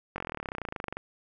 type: slowing click train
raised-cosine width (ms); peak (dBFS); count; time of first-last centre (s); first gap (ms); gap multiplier
0.5; -19; 27; 0.16-0.97; 21; 1.03
effects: none